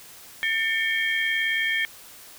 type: tone cluster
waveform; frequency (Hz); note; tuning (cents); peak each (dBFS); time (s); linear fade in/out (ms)
sine; 1795 / 2181 / 2260 / 3209; A6 / C#7 / C#7 / G7; +34 / -29 / +33 / +40; -24 / -30 / -29 / -30; 0.43-1.85; 0
effects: white hiss -46 dBFS RMS until 2.38 s